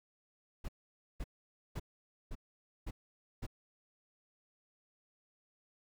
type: noise bursts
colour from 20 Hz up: brown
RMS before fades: -39 dBFS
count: 6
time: 0.64-3.466 s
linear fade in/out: 10 ms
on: 46 ms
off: 510 ms
effects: none